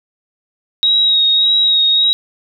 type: tone with vibrato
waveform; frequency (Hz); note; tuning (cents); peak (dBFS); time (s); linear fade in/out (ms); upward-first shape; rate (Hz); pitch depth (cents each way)
sine; 3795; A#7; +30; -9; 0.83-2.13; 0; sine; 1.7; 26
effects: none